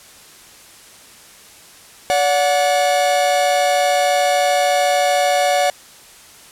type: tone pair together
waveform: 45% pulse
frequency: 574.9 / 732 Hz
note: D5 / F#5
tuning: -37 / -19 cents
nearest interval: major third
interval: 418 cents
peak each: -17 / -16 dBFS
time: 2.1-5.7 s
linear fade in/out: 0 ms
effects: white hiss -43 dBFS RMS until 6.51 s + low-pass 11000 Hz 12 dB/octave

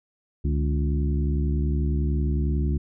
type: harmonic tone with a mistuned harmonic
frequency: 71 Hz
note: C#2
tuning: 42 cents sharp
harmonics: 1 / 2 / 3 / 4 / 5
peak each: -22 / -28 / -32 / -34 / -36 dBFS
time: 0.44-2.78 s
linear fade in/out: 10 ms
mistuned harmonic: 2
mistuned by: +100 cents
effects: none

